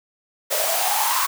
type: noise with high-pass filter sweep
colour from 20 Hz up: white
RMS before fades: -21 dBFS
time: 0.5-1.27 s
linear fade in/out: 20 ms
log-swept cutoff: 550 to 1100 Hz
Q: 8.8
effects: none